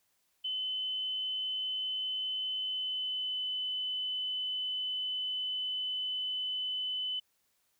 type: tone with pitch glide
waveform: sine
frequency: 3035 to 3016 Hz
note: F#7 to F#7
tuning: +43 to +32 cents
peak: -32 dBFS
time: 0.44-7.2 s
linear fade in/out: 10 ms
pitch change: -11 cents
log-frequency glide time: 2.56-3.41 s
effects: white hiss -75 dBFS RMS until 7.79 s